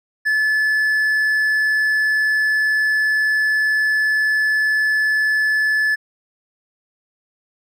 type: tone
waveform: triangle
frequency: 1729 Hz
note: A6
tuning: 31 cents flat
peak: -13 dBFS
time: 0.25-5.96 s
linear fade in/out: 20 ms
effects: none